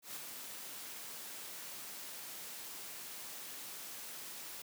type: noise with ADSR envelope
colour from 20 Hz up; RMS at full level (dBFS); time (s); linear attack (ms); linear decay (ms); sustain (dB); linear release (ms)
white; -43; 0.02-4.62; 130; 27; -4; 4
effects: high-pass 150 Hz 12 dB/octave